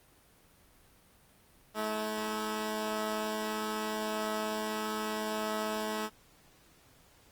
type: tone pair together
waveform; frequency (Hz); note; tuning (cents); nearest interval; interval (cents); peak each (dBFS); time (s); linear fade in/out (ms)
10% pulse; 215.8 / 323.3; A3 / E4; -33 / -34; perfect fifth; 699; -25 / -32; 1.74-6.1; 50
effects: pink hiss -62 dBFS RMS until 7.31 s + Opus 32 kbps